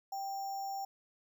sine tone with sample-and-hold, 784 Hz, G5, in tune, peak -36 dBFS, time 0.12-0.85 s, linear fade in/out 5 ms, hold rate 6300 Hz, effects none

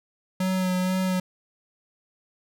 square tone with vibrato, 185 Hz, F#3, in tune, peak -23 dBFS, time 0.4-1.2 s, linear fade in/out 5 ms, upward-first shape sine, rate 2.1 Hz, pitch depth 20 cents each way, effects none

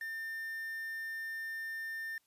triangle tone with quantisation, 1800 Hz, A6, 39 cents sharp, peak -36 dBFS, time 0.01-2.18 s, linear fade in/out 2 ms, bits 9, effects white hiss -75 dBFS RMS until 2.26 s + resampled to 32000 Hz

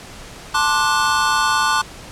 square chord, D dominant seventh, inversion second, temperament just, 881 / 1057.2 / 1174.7 / 1468.3 Hz, A5 / C6 / D6 / F#6, +2 / +18 / 0 / -14 cents, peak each -22 / -22 / -21 / -21 dBFS, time 0.54-1.82 s, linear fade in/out 10 ms, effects pink hiss -37 dBFS RMS until 2.11 s + low-pass 9000 Hz 12 dB/octave

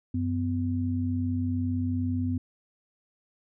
sine tone pair together, 94.43 / 252.1 Hz, F#2 / B3, +36 / +36 cents, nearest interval octave + perfect fourth, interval 1700 cents, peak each -28 dBFS, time 0.14-2.38 s, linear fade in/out 5 ms, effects none

